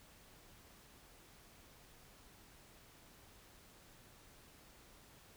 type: silence
effects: pink hiss -62 dBFS RMS until 5.36 s